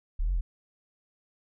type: linear two-way sweep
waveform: sine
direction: up then down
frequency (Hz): 32.94 to 48 to 33.04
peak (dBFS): -23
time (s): 0.19-0.41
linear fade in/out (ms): 10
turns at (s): 0.33
effects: tanh soft clip ceiling -21 dBFS